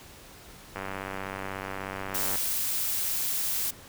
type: click train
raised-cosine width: 0.5 ms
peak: -19 dBFS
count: 155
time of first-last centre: 0.76-2.356 s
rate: 96.5 Hz
type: noise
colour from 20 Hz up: blue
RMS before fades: -29 dBFS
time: 2.14-3.71 s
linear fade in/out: 10 ms
effects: pink hiss -49 dBFS RMS until 3.88 s